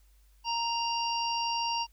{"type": "harmonic tone", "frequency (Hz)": 932.3, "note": "A#5", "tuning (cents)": 0, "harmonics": [1, 3, 5, 6], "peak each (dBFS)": [-30, -35, -37, -38], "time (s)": [0.44, 1.87], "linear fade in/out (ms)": 50, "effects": ["added 50 Hz sine -58 dBFS peak until 1.92 s", "white hiss -70 dBFS RMS until 1.92 s"]}